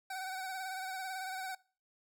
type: tone with vibrato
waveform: 25% pulse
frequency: 756 Hz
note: F#5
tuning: 37 cents sharp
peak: -35 dBFS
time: 0.1-1.55 s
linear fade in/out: 5 ms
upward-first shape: sine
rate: 18 Hz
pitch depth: 41 cents each way
effects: noise-tail reverb RT60 0.4 s tail -22 dB re dry